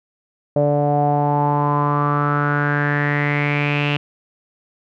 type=tone with low-pass filter sweep; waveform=sawtooth; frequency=145.6 Hz; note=D3; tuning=15 cents flat; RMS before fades=-18 dBFS; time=0.56-3.97 s; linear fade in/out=2 ms; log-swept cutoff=590 to 2800 Hz; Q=6.9; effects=none